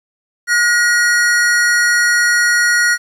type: tone pair together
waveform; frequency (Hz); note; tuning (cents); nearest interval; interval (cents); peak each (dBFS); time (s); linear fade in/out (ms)
square; 1442 / 1897.5; F#6 / A#6; -45 / +30; perfect fourth; 475; -14; 0.47-2.98; 50
effects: low-pass 10000 Hz 12 dB/octave + 8-bit